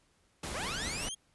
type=noise with tremolo; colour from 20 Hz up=pink; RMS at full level=-38 dBFS; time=0.43-1.09 s; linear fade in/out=5 ms; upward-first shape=triangle; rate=5.2 Hz; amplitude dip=25%
type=linear sweep; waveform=15% pulse; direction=up; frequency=451.9 to 3322 Hz; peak=-30 dBFS; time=0.54-1.15 s; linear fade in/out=10 ms
effects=pink hiss -70 dBFS RMS until 1.34 s + resampled to 24000 Hz